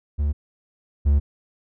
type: tone pair in turn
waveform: triangle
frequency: 73.1 / 71.68 Hz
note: D2 / D2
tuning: -7 / -41 cents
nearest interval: unison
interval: 34 cents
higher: first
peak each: -17 / -12 dBFS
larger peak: second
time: 0.18-0.33 / 1.05-1.2 s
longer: neither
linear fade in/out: 20 ms
effects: none